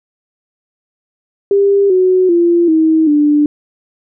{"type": "tone with pitch steps", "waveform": "sine", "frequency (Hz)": [399, 370.1, 343.4, 318.5, 295.5], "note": ["G4", "F#4", "F4", "D#4", "D4"], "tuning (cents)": [31, 0, -29, 41, 11], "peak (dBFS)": -7, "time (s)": [1.51, 3.46], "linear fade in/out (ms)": 2, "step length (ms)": 390, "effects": []}